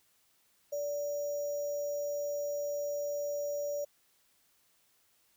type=tone with sample-and-hold; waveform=sine; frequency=579 Hz; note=D5; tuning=25 cents flat; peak=-32 dBFS; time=0.72-3.85 s; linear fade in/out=10 ms; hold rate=6300 Hz; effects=white hiss -70 dBFS RMS until 5.36 s